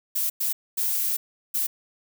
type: noise bursts at uneven times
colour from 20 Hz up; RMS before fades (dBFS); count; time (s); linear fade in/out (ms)
violet; -25; 4; 0.15-0.3 / 0.4-0.53 / 0.77-1.17 / 1.54-1.67; 10
effects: none